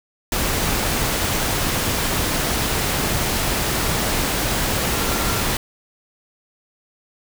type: tone in noise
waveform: sine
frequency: 1371 Hz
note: F6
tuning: 32 cents flat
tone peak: -32 dBFS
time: 4.93-5.41 s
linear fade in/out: 2 ms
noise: pink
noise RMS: -21 dBFS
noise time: 0.32-5.57 s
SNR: -14 dB
effects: none